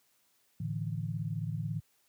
sine chord, A suspended fourth, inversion none, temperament equal, 110 / 146.83 / 164.81 Hz, A2 / D3 / E3, 0 / 0 / 0 cents, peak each -36 / -37 / -37 dBFS, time 0.6-1.8 s, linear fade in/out 5 ms, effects white hiss -71 dBFS RMS until 2.08 s + high-pass 60 Hz 12 dB/octave

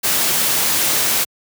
white noise, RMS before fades -17 dBFS, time 0.03-1.25 s, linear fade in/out 20 ms, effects high-pass 100 Hz 12 dB/octave

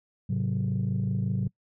sine tone cluster, 107.3 / 132.8 / 186.3 Hz, A2 / C3 / F#3, -43 / +26 / +12 cents, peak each -28 dBFS, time 0.29-1.48 s, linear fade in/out 10 ms, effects noise-tail reverb RT60 0.1 s tail -24 dB re dry + tanh soft clip ceiling -20 dBFS

